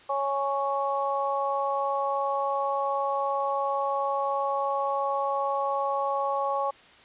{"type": "harmonic tone", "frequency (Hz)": 277.2, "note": "C#4", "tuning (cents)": 0, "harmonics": [2, 3, 4], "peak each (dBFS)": [-29, -29, -29], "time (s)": [0.09, 6.71], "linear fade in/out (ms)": 10, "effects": ["white hiss -53 dBFS RMS until 7.04 s", "resampled to 8000 Hz"]}